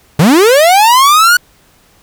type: linear sweep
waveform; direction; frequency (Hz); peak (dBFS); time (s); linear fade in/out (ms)
45% pulse; up; 133.1 to 1480; -4; 0.19-1.37; 5
effects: pink hiss -48 dBFS RMS until 2.02 s